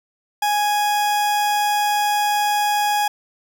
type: tone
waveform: 40% pulse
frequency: 830.6 Hz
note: G#5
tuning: in tune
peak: -16 dBFS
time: 0.42-3.08 s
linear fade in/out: 5 ms
effects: none